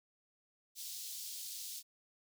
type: high-pass noise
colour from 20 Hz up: pink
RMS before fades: -45 dBFS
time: 0.75-1.83 s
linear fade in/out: 50 ms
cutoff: 3900 Hz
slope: 24 dB/octave
effects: none